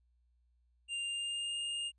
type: tone with pitch glide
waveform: square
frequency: 2794 to 2825 Hz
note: F7 to F7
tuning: 0 to +19 cents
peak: -36 dBFS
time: 0.88-1.92 s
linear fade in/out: 50 ms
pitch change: +19 cents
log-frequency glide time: 1.02-1.57 s
effects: added 60 Hz sine -69 dBFS peak until 1.98 s + resampled to 22050 Hz